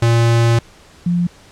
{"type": "tone pair in turn", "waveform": ["square", "sine"], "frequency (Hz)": [116.54, 174.61], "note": ["A#2", "F3"], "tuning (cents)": [0, 0], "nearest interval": "perfect fifth", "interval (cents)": 700, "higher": "second", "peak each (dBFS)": [-11, -13], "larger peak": "first", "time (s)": [[0.02, 0.59], [1.06, 1.27]], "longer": "first", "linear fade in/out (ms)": 5, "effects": ["pink hiss -45 dBFS RMS until 1.51 s", "low-pass 8000 Hz 12 dB/octave"]}